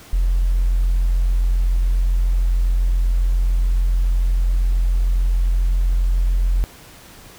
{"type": "tone with tanh clipping", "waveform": "triangle", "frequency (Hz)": 43.58, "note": "F1", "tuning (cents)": -3, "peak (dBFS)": -14, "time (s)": [0.13, 6.64], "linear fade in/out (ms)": 0, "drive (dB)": 5, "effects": ["pink hiss -43 dBFS RMS until 7.38 s"]}